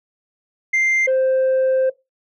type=tone pair in turn; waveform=sine; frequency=2093 / 523.2 Hz; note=C7 / C5; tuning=0 / 0 cents; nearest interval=2 octaves; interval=2400 cents; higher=first; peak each=-12 dBFS; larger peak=neither; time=0.73-1.07 / 1.07-1.9 s; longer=second; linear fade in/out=10 ms; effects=noise-tail reverb RT60 0.2 s tail -19 dB re dry + tanh soft clip ceiling -13 dBFS